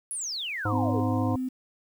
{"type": "exponential sweep", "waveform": "sine", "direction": "down", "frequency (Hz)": [10920, 388.2], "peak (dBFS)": -30, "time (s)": [0.11, 1], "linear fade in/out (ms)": 0}
{"type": "harmonic tone", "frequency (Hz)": 103.83, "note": "G#2", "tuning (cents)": 0, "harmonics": [1, 3, 5, 7, 9, 10], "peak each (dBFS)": [-27, -32, -34, -35, -37, -37], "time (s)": [0.65, 1.36], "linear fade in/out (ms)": 5}
{"type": "tone", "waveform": "sine", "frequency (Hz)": 256.8, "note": "C4", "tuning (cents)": -32, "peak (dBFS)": -27, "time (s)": [0.72, 1.49], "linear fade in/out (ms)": 10}
{"effects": ["9-bit"]}